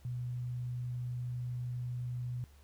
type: tone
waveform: sine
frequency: 123.2 Hz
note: B2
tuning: 4 cents flat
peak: -35 dBFS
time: 0.05-2.44 s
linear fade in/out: 0 ms
effects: added 71 Hz sine -57 dBFS peak until 2.63 s + pink hiss -66 dBFS RMS until 2.63 s